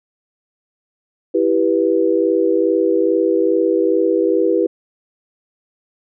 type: chord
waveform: sine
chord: E minor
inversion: none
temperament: equal with one note detuned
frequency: 329.6 / 392 / 489.9 Hz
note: E4 / G4 / B4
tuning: 0 / 0 / -14 cents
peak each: -17 dBFS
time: 1.34-4.67 s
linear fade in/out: 10 ms
effects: none